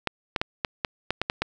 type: clicks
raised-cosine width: 0.3 ms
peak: -8 dBFS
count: 9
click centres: 0.073 / 0.362 / 0.415 / 0.648 / 0.848 / 1.106 / 1.216 / 1.299 / 1.42 s
effects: none